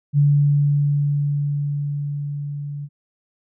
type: tone with level ramp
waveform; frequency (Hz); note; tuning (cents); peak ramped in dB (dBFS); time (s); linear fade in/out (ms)
sine; 144.3; D3; -30; -11 to -27; 0.13-2.89; 50
effects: none